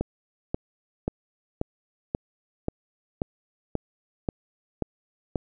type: click train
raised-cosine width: 2 ms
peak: -12 dBFS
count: 11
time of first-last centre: 0.01-5.358 s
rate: 1.87 Hz
effects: none